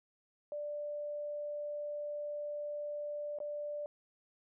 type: tone with dropouts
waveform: sine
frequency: 589 Hz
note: D5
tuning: 5 cents sharp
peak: -37 dBFS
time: 0.52-3.86 s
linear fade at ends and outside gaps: 1 ms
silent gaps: 3.387-3.402 s
effects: none